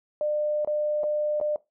sine tone with dropouts, 600 Hz, D5, 37 cents sharp, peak -23 dBFS, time 0.21-1.56 s, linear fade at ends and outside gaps 1 ms, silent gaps 0.648-0.674 / 1.034-1.039 / 1.401-1.412 s, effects noise-tail reverb RT60 0.2 s tail -19 dB re dry

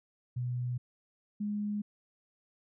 sine tone pair in turn, 123.47 / 207.5 Hz, B2 / G#3, 0 / -1 cents, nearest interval major sixth, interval 899 cents, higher second, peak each -31 / -31 dBFS, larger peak neither, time 0.36-0.78 / 1.4-1.82 s, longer neither, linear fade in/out 10 ms, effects none

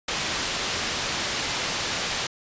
white low-pass noise, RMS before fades -28 dBFS, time 0.08-2.27 s, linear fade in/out 5 ms, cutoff 5300 Hz, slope 12 dB/octave, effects resampled to 16000 Hz

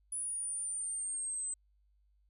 sine exponential sweep, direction down, 9900 to 8090 Hz, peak -35 dBFS, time 0.12-1.54 s, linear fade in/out 5 ms, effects added 50 Hz sine -67 dBFS peak until 2.29 s

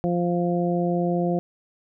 harmonic tone, 174.61 Hz, F3, in tune, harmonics 1 / 2 / 3 / 4, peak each -23 / -26 / -28 / -29 dBFS, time 0.04-1.39 s, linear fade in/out 0 ms, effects none

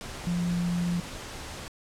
sine tone in noise, 174.61 Hz, F3, in tune, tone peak -25 dBFS, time 0.27-1 s, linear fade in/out 0 ms, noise pink, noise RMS -39 dBFS, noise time 0.01-1.68 s, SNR +11 dB, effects low-pass 9000 Hz 12 dB/octave

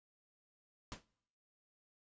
pink noise with exponential decay, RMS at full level -42 dBFS, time 0.92-1.05 s, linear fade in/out 0 ms, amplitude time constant 27 ms, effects noise-tail reverb RT60 0.8 s tail -25 dB re dry + resampled to 16000 Hz

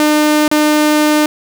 sawtooth tone with dropouts, 302 Hz, D4, 48 cents sharp, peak -5 dBFS, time 0-1.26 s, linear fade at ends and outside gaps 1 ms, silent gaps 0.479-0.514 s, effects none

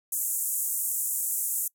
white band-pass noise, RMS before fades -29 dBFS, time 0.12-1.68 s, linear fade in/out 5 ms, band 7100 to 15000 Hz, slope 48 dB/octave, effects noise-tail reverb RT60 0.1 s tail -25 dB re dry

